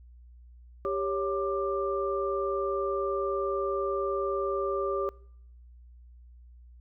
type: tone cluster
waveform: sine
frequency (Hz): 395 / 555 / 1186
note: G4 / C#5 / D6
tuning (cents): +13 / +2 / +17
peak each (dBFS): -30 / -32 / -33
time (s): 0.85-5.09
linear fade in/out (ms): 0
effects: noise-tail reverb RT60 0.7 s tail -24 dB re dry + added 60 Hz sine -49 dBFS peak until 6.8 s